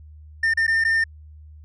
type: tone with dropouts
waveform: triangle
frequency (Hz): 1807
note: A6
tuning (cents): +46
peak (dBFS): -15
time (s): 0.43-1.04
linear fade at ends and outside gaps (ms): 5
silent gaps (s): 0.538-0.572 / 0.668-0.678 / 0.84-0.848
effects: added 76 Hz sine -41 dBFS peak until 1.64 s + resampled to 22050 Hz